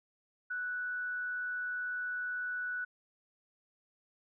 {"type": "tone with frequency modulation", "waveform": "sine", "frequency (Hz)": 1480, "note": "F#6", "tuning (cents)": 0, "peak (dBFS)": -34, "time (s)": [0.5, 2.85], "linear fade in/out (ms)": 10, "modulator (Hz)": 122, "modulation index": 0.24, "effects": []}